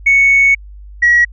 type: tone pair in turn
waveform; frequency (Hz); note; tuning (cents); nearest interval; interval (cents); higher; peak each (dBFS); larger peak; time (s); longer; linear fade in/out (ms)
sine; 2217 / 1914.7; C#7 / A#6; 0 / +46; minor third; 254; first; -5; neither; 0.06-0.55 / 1.02-1.25; first; 10
effects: tanh soft clip ceiling -2 dBFS + added 50 Hz sine -31 dBFS peak until 1.32 s